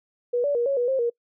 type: tone with pitch steps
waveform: sine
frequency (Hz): 485.2 / 574 / 476.4 / 553 / 485.7 / 531 / 472.4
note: B4 / D5 / A#4 / C#5 / B4 / C5 / A#4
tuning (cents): -31 / -40 / +38 / -4 / -29 / +25 / +23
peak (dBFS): -20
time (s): 0.33-1.1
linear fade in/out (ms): 10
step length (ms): 110
effects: noise-tail reverb RT60 0.1 s tail -25 dB re dry